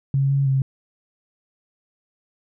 sine tone with pitch steps, 137.1 / 138.6 / 134.3 Hz, C#3 / C#3 / C3, -19 / 0 / +46 cents, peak -16 dBFS, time 0.14-0.62 s, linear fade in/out 2 ms, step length 160 ms, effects none

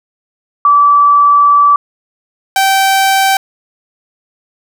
sine / sawtooth tone pair in turn, 1156 / 775.6 Hz, D6 / G5, -28 / -19 cents, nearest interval perfect fifth, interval 691 cents, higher first, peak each -4 dBFS, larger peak neither, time 0.65-1.76 / 2.56-3.37 s, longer first, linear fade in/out 2 ms, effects none

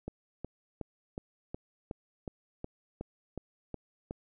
click train, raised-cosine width 2 ms, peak -24 dBFS, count 12, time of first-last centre 0.08-4.109 s, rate 2.73 Hz, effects none

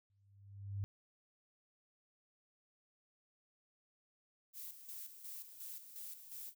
sine tone with exponential growth, 99.5 Hz, G2, 26 cents sharp, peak -35 dBFS, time 0.1-0.84 s, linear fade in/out 0 ms, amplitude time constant 160 ms
violet noise with tremolo, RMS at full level -48 dBFS, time 4.53-6.55 s, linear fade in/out 50 ms, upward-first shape square, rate 2.8 Hz, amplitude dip 60%
effects none

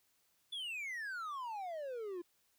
triangle exponential sweep, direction down, 3502 to 337.4 Hz, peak -38 dBFS, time 0.52-2.22 s, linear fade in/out 10 ms, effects white hiss -75 dBFS RMS until 2.58 s

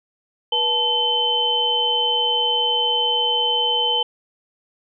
sine tone cluster, 483.2 / 873 / 3069 Hz, B4 / A5 / G7, -38 / -14 / -37 cents, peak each -26 / -24 / -18 dBFS, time 0.52-4.03 s, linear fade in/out 5 ms, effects none

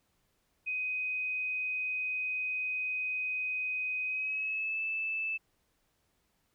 sine tone with pitch glide, 2508 to 2630 Hz, D#7 to E7, +13 to -5 cents, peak -31 dBFS, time 0.66-5.38 s, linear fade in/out 20 ms, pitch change +82 cents, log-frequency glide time 4.05-4.81 s, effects pink hiss -75 dBFS RMS until 6.54 s

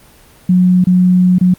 sine tone with dropouts, 181.7 Hz, F#3, 31 cents flat, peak -6 dBFS, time 0.49-1.54 s, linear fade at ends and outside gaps 5 ms, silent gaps 0.842-0.869 / 1.385-1.41 s, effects pink hiss -44 dBFS RMS until 1.58 s + Opus 24 kbps

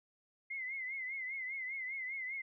sine tone with vibrato, 2090 Hz, C7, 2 cents flat, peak -38 dBFS, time 0.5-2.42 s, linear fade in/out 10 ms, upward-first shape triangle, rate 5 Hz, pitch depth 94 cents each way, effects none

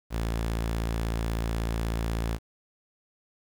sawtooth tone, 56.3 Hz, A1, 40 cents sharp, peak -23 dBFS, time 0.1-2.39 s, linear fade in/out 50 ms, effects 9-bit

